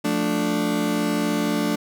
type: chord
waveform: 35% pulse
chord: D minor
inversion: first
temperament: just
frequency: 176.2 / 220.2 / 293.7 Hz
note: F3 / A3 / D4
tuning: +16 / +2 / 0 cents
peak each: -26 / -23 / -22 dBFS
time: 0.04-1.76 s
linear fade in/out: 10 ms
effects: none